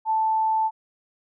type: tone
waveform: sine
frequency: 880 Hz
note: A5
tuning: in tune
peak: -19 dBFS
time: 0.05-0.71 s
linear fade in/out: 50 ms
effects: none